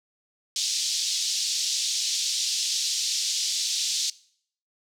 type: band-pass noise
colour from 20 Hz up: white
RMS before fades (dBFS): -27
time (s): 0.56-4.1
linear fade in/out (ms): 2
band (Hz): 3600 to 6400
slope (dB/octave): 24
effects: noise-tail reverb RT60 0.6 s tail -21 dB re dry